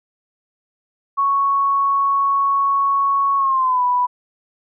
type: tone with pitch glide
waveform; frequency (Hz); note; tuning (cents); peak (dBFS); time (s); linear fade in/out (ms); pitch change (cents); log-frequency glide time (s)
sine; 1108.7 to 987.7; C#6 to B5; 0 to 0; -14; 1.17-4.07; 20; -200; 3.37-3.83
effects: none